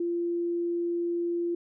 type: tone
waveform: sine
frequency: 344.1 Hz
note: F4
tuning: 26 cents flat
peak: -26 dBFS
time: 0-1.55 s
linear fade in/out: 5 ms
effects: none